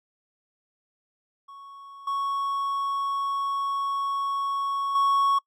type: tone with level steps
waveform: triangle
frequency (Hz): 1108.7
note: C#6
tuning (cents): 0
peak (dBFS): -40 / -23 / -17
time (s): 1.48-5.39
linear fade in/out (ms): 10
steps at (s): 2.07 / 4.95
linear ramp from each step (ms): 5
effects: noise-tail reverb RT60 0.1 s tail -26 dB re dry